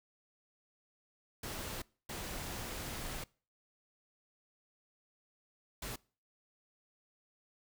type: noise bursts at uneven times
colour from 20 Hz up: pink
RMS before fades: -42 dBFS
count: 3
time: 1.43-1.82 / 2.09-3.24 / 5.82-5.96 s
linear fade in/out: 5 ms
effects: noise-tail reverb RT60 0.4 s tail -24 dB re dry